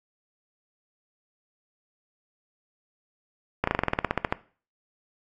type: slowing click train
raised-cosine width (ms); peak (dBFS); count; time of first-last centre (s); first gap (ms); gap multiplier
0.5; -7; 14; 3.64-4.325; 34; 1.07
effects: noise-tail reverb RT60 0.4 s tail -18 dB re dry + AAC 48 kbps